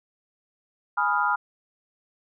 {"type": "chord", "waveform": "sine", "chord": "F half-diminished seventh", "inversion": "first", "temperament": "equal", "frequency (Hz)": [830.6, 987.8, 1244.5, 1396.9], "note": ["Ab5", "Cb6", "Eb6", "F6"], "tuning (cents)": [0, 0, 0, 0], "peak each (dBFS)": [-27, -26, -27, -25], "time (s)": [0.97, 1.36], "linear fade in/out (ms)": 10, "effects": []}